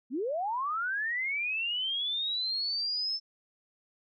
sine linear sweep, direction up, 220 to 5310 Hz, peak -29 dBFS, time 0.1-3.2 s, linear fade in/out 50 ms, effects none

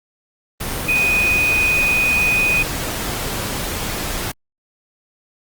sine tone in noise, 2489 Hz, D#7, in tune, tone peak -14 dBFS, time 0.88-2.63 s, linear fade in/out 10 ms, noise pink, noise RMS -24 dBFS, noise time 0.6-4.32 s, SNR +7 dB, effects Opus 32 kbps

